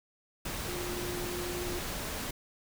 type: tone in noise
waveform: sine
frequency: 354.3 Hz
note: F4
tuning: 25 cents sharp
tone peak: -37 dBFS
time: 0.68-1.79 s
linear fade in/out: 5 ms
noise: pink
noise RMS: -37 dBFS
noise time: 0.45-2.31 s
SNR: -3 dB
effects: none